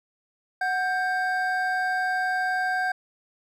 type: tone pair together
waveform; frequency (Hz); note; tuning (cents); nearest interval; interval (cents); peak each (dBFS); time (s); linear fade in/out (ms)
triangle; 739.6 / 1579; F#5 / G6; -1 / +12; octave + minor second; 1313; -24; 0.61-2.92; 5
effects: none